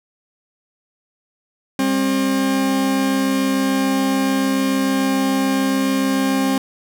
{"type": "tone pair together", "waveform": "40% pulse", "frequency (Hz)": [199.9, 266.8], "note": ["G3", "C4"], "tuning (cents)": [34, 34], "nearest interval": "perfect fourth", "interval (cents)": 500, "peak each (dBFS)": [-22, -16], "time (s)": [1.79, 6.58], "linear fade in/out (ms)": 2, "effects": []}